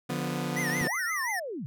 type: chord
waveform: sawtooth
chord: B diminished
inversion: first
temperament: equal with one note detuned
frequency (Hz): 146.83 / 176.34 / 246.9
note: D3 / F3 / B3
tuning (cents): 0 / +17 / 0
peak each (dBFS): -30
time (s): 0.09-0.88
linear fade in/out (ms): 10
type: tone with vibrato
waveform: square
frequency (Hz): 1918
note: A#6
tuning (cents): +49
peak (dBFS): -30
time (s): 0.56-1.4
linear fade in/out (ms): 10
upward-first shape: triangle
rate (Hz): 5.7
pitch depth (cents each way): 160
type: linear two-way sweep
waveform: sine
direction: up then down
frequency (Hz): 55.9 to 1539 to 112.2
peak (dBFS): -33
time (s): 0.81-1.66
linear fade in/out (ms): 0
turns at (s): 1
effects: none